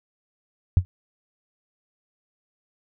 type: tone with exponential decay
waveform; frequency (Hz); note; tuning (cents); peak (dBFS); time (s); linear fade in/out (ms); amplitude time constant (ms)
sine; 90.7; F#2; -34; -8; 0.77-0.85; 0; 17
effects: none